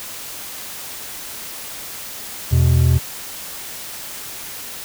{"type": "tone pair together", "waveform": "triangle", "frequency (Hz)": [83.5, 125.22], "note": ["E2", "B2"], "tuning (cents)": [23, 24], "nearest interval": "perfect fifth", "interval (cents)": 701, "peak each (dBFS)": -12, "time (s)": [2.51, 2.99], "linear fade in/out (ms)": 20, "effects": ["white hiss -32 dBFS RMS until 4.84 s"]}